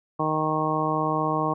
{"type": "harmonic tone", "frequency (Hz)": 155.56, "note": "D#3", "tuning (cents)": 0, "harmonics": [1, 2, 3, 4, 5, 6, 7], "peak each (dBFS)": [-30, -29, -31, -31, -30, -31, -27], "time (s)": [0.19, 1.54], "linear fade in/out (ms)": 10, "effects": []}